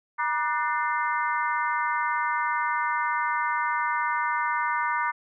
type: harmonic tone with a mistuned harmonic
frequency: 298.5 Hz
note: D4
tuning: 28 cents sharp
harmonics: 3 / 4 / 5 / 6 / 7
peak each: -27 / -29 / -31 / -33 / -34 dBFS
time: 0.18-5.12 s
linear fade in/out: 20 ms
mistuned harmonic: 3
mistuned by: +110 cents
effects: none